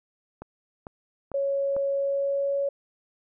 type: click train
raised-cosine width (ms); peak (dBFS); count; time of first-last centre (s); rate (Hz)
1; -24; 4; 0.42-1.765; 2.23
type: tone with pitch glide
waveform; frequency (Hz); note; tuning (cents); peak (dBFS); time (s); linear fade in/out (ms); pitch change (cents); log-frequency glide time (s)
sine; 554.4 to 558.9; C#5 to C#5; 0 to +14; -23; 1.34-2.69; 5; +14; 1.92-2.58
effects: none